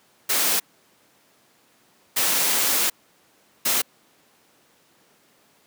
white noise bursts at uneven times, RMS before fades -21 dBFS, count 3, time 0.29-0.6 / 2.16-2.9 / 3.65-3.82 s, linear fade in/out 10 ms, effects pink hiss -59 dBFS RMS until 5.66 s + high-pass 200 Hz 12 dB/octave

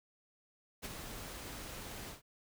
pink noise with ADSR envelope, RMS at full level -40 dBFS, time 0.82-2.22 s, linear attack 29 ms, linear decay 21 ms, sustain -6 dB, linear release 140 ms, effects none

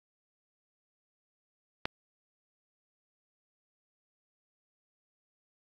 click, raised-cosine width 0.3 ms, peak -13 dBFS, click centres 1.855 s, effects AAC 48 kbps

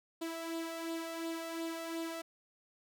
sawtooth tone with flanger, 329.6 Hz, E4, in tune, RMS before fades -40 dBFS, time 0.21-2.22 s, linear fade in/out 10 ms, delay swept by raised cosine 0.24 to 1.54 ms, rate 2.8 Hz, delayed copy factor +0.5, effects none

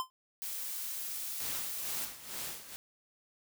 square tone with exponential decay, 1034 Hz, C6, 21 cents flat, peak -29 dBFS, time 0-0.1 s, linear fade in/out 0 ms, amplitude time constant 20 ms
blue noise, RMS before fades -39 dBFS, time 0.42-2.05 s, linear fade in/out 0 ms
white noise with tremolo, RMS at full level -39 dBFS, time 1.4-2.76 s, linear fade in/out 0 ms, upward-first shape sine, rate 2.2 Hz, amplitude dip 75%
effects none

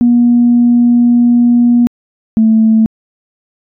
sine tone pair in turn, 240 / 221.4 Hz, B3 / A3, -49 / +11 cents, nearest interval minor second, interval 140 cents, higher first, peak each -4 dBFS, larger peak neither, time 0.01-1.87 / 2.37-2.86 s, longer first, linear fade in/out 0 ms, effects tanh soft clip ceiling 0 dBFS

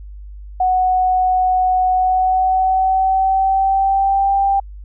sine tone with pitch glide, 740 to 788.5 Hz, F#5 to G5, 0 to +10 cents, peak -12 dBFS, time 0.6-4.6 s, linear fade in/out 5 ms, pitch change +110 cents, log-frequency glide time 1.93-4.36 s, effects added 50 Hz sine -31 dBFS peak until 4.84 s

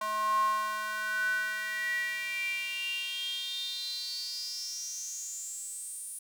square tone with high-pass filter sweep, 214 Hz, A3, 48 cents flat, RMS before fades -34 dBFS, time 0.01-6.19 s, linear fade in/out 5 ms, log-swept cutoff 920 to 9700 Hz, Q 9.9, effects none

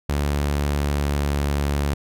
sawtooth tone with pitch glide, 72.2 to 71.58 Hz, D2 to D2, -29 to -44 cents, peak -16 dBFS, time 0.09-1.94 s, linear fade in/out 5 ms, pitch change -15 cents, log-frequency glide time 0.76-1.38 s, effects none

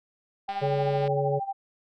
sine tone with tremolo, 787 Hz, G5, 7 cents sharp, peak -26 dBFS, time 0.48-1.53 s, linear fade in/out 10 ms, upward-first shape sine, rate 13 Hz, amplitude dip 80%
click train, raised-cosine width 0.3 ms, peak -25 dBFS, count 119, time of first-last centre 0.49-1.077 s, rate 201 Hz
harmonic tone, 141.1 Hz, C#3, 31 cents sharp, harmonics 1 / 3 / 4, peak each -28 / -28 / -28 dBFS, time 0.61-1.4 s, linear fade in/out 20 ms
effects none

